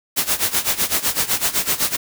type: noise with tremolo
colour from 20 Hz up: white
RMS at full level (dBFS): -17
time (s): 0.16-1.97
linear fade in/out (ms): 20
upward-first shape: sine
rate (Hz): 7.9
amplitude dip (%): 85
effects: none